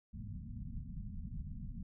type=low-pass noise; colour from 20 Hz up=pink; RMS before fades=-44 dBFS; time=0.13-1.83 s; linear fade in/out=5 ms; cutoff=240 Hz; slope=96 dB/octave; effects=none